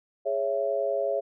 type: chord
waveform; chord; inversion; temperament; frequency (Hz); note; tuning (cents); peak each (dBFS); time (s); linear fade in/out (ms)
sine; C# minor; second; just; 415.8 / 554.4 / 665.2; G#4 / C#5 / E5; +2 / 0 / +16; -31 / -27 / -29; 0.25-1.21; 20
effects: none